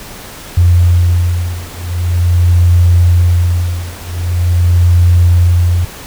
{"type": "beating tone pair", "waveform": "sine", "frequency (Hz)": [87.31, 87.75], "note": ["F2", "F2"], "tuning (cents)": [0, 9], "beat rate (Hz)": 0.44, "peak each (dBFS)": -10, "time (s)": [0.57, 5.85], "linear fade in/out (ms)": 5, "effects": ["pink hiss -30 dBFS RMS until 6.06 s"]}